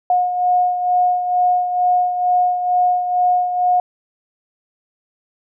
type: beating tone pair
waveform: sine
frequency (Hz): 721 / 723.2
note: F#5 / F#5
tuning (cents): -45 / -40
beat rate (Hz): 2.2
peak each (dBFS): -14 / -22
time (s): 0.1-3.8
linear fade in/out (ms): 2
effects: none